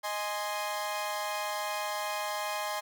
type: chord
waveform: sawtooth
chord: Ab major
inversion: second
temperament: equal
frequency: 622.3 / 830.6 / 1046.5 Hz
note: Eb5 / Ab5 / C6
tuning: 0 / 0 / 0 cents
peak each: -33 / -32 / -33 dBFS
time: 0.03-2.81 s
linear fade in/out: 20 ms
effects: none